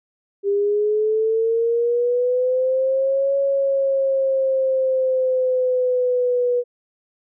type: linear two-way sweep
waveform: sine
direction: up then down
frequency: 397.8 to 554.4 to 487 Hz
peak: -16 dBFS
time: 0.43-6.64 s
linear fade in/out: 50 ms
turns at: 3.36 s
effects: none